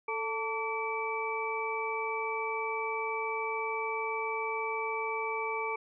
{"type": "tone cluster", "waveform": "sine", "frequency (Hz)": [443.3, 893, 1149, 2310], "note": ["A4", "A5", "D6", "D7"], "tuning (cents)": [13, 25, -38, -29], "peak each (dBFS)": [-36, -36, -38, -36], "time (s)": [0.08, 5.76], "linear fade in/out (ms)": 5, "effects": []}